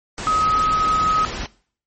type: tone in noise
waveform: sine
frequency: 1267 Hz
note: D#6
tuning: 31 cents sharp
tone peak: -15 dBFS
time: 0.27-1.25 s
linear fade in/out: 0 ms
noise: pink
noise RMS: -28 dBFS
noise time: 0.18-1.46 s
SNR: +10 dB
effects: noise-tail reverb RT60 0.5 s tail -21 dB re dry + MP3 32 kbps